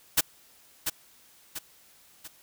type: noise with echo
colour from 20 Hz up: white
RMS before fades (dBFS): -21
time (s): 0.17-0.21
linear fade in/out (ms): 10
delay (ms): 690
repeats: 3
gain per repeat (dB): -7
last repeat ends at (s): 2.28
effects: white hiss -58 dBFS RMS until 2.42 s